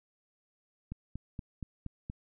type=click train; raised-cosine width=5 ms; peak=-26 dBFS; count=6; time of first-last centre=0.92-2.099 s; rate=4.24 Hz; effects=none